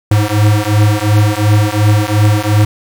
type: beating tone pair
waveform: square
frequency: 103.83 / 106.63 Hz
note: G#2 / G#2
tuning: 0 / +46 cents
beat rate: 2.8 Hz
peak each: -12 dBFS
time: 0.11-2.65 s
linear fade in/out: 5 ms
effects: 8-bit